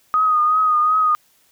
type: tone with vibrato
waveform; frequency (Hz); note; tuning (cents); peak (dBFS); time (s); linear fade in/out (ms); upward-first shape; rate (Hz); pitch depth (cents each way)
sine; 1244.5; D#6; 0; -13; 0.14-1.15; 0; triangle; 2.7; 44
effects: white hiss -58 dBFS RMS until 1.51 s